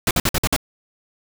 pink noise bursts, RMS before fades -18 dBFS, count 6, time 0.07-0.564 s, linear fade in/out 2 ms, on 39 ms, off 52 ms, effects none

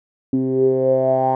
10% pulse tone with low-pass filter sweep, 130.81 Hz, C3, in tune, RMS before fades -17 dBFS, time 0.33-1.35 s, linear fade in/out 2 ms, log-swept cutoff 280 to 860 Hz, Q 8.3, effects none

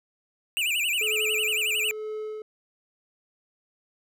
square tone with vibrato, 2637 Hz, E7, in tune, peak -24 dBFS, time 0.57-1.91 s, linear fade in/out 0 ms, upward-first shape sine, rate 11 Hz, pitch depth 210 cents each way
triangle tone with tremolo, 430.4 Hz, A4, 38 cents flat, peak -28 dBFS, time 1.01-2.42 s, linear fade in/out 2 ms, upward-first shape sine, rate 1.1 Hz, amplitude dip 65%
effects none

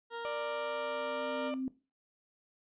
20% pulse tone, 466.2 Hz, A#4, in tune, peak -33 dBFS, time 0.1-1.52 s, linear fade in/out 50 ms
sine tone with exponential growth, 261.6 Hz, C4, in tune, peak -31 dBFS, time 0.11-1.68 s, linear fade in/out 1 ms, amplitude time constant 340 ms
35% pulse tone with pitch glide, 590 to 594.4 Hz, D5 to D5, +8 to +21 cents, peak -34 dBFS, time 0.25-1.54 s, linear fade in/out 0 ms, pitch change +13 cents, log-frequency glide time 1.17-1.22 s
effects noise-tail reverb RT60 0.3 s tail -17 dB re dry + resampled to 8000 Hz

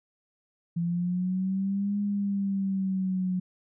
sine linear two-way sweep, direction up then down, 168.6 to 204.6 to 182.3 Hz, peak -25 dBFS, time 0.76-3.4 s, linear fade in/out 10 ms, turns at 1.99 s, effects none

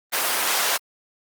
pink high-pass noise, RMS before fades -22 dBFS, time 0.12-0.78 s, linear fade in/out 20 ms, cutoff 760 Hz, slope 12 dB/octave, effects Opus 32 kbps

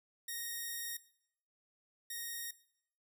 5% pulse tone pair in turn, 1864.7 / 1864.7 Hz, A#6 / A#6, 0 / 0 cents, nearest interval unison, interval 0 cents, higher neither, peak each -29 / -30 dBFS, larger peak first, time 0.28-0.97 / 2.1-2.51 s, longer first, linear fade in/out 5 ms, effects noise-tail reverb RT60 0.7 s tail -18 dB re dry

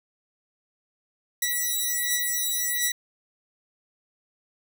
5% pulse beating tone pair, 1948 / 1949.4 Hz, B6 / B6, -24 / -23 cents, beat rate 1.4 Hz, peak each -17 / -16 dBFS, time 1.42-2.92 s, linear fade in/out 5 ms, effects none

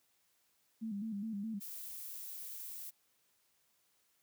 sine tone with vibrato, 211.4 Hz, G#3, 31 cents sharp, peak -37 dBFS, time 0.81-1.6 s, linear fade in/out 20 ms, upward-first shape square, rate 4.8 Hz, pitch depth 91 cents each way
violet noise, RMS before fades -46 dBFS, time 1.6-2.91 s, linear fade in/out 20 ms
effects white hiss -75 dBFS RMS until 4.22 s + high-pass 60 Hz 12 dB/octave

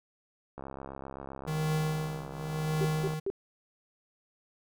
click train, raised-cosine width 1 ms, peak -27 dBFS, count 174, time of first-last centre 0.58-3.135 s, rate 67.7 Hz
square tone with tremolo, 155.56 Hz, D#3, in tune, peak -27 dBFS, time 1.47-3.2 s, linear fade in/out 10 ms, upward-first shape triangle, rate 0.91 Hz, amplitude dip 90%
sine tone bursts, 392 Hz, G4, in tune, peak -28 dBFS, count 3, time 2.81-3.301 s, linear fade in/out 0 ms, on 37 ms, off 190 ms
effects none

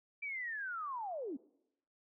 sine linear sweep, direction down, 2349 to 241.1 Hz, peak -38 dBFS, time 0.22-1.37 s, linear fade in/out 10 ms, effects noise-tail reverb RT60 0.8 s tail -21 dB re dry

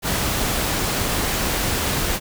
pink noise, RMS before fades -22 dBFS, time 0.02-2.2 s, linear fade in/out 50 ms, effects none

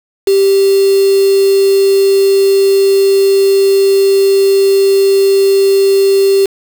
sine tone with quantisation, 392 Hz, G4, in tune, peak -6 dBFS, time 0.27-6.46 s, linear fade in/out 5 ms, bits 3, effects none

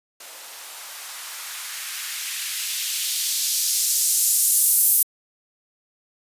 violet noise with band-pass filter sweep, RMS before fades -23 dBFS, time 0.2-5.03 s, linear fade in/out 5 ms, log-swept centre 520 to 12000 Hz, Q 1.1, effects resampled to 32000 Hz

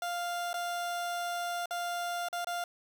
30% pulse tone with dropouts, 698.5 Hz, F5, in tune, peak -30 dBFS, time 0.02-2.64 s, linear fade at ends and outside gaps 2 ms, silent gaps 0.531-0.541 / 1.658-1.708 / 2.286-2.328 / 2.446-2.47 s, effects 11-bit

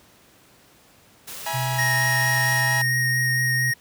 white noise, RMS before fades -36 dBFS, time 1.27-2.61 s, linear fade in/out 10 ms
sawtooth chord, E major, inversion none, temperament equal with one note detuned, 659.3 / 830.6 / 963.5 Hz, E5 / G#5 / B5, 0 / 0 / -43 cents, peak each -30 / -25 / -26 dBFS, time 1.46-2.82 s, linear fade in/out 5 ms
sine tone with pitch glide, 127.1 to 128.21 Hz, C3 to C3, -50 to -35 cents, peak -24 dBFS, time 1.53-3.72 s, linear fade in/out 20 ms, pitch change +15 cents, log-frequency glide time 2.3-3.53 s
square tone with vibrato, 1864.7 Hz, A#6, in tune, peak -21 dBFS, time 1.78-3.74 s, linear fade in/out 10 ms, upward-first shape sine, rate 4.4 Hz, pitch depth 10 cents each way
effects pink hiss -54 dBFS RMS until 3.8 s + high-pass 80 Hz 12 dB/octave

